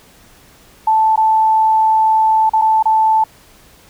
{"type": "tone with dropouts", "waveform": "sine", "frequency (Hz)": 878, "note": "A5", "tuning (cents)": -4, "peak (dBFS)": -9, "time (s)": [0.87, 3.24], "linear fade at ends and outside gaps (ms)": 5, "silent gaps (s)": [[1.16, 1.175], [2.495, 2.534], [2.615, 2.619], [2.827, 2.855]], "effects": ["pink hiss -46 dBFS RMS until 3.89 s"]}